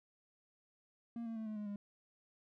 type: tone with pitch steps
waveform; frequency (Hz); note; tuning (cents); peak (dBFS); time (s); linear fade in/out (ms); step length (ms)
triangle; 233.1 / 226.9 / 220.8 / 214.9 / 209.1 / 203.5; A#3 / A#3 / A3 / A3 / G#3 / G#3; 0 / -47 / +6 / -41 / +12 / -35; -38; 1.16-1.76; 2; 100
effects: none